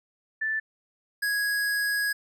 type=tone pair in turn; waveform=sine / square; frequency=1760 / 1661.2 Hz; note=A6 / G#6; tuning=0 / 0 cents; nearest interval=minor second; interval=100 cents; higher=first; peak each=-25 dBFS; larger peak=neither; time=0.41-0.6 / 1.22-2.13 s; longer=second; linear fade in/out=10 ms; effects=none